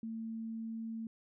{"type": "tone", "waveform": "sine", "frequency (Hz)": 224.9, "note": "A3", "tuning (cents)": 38, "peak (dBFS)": -38, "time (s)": [0.03, 1.07], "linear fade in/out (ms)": 2, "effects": []}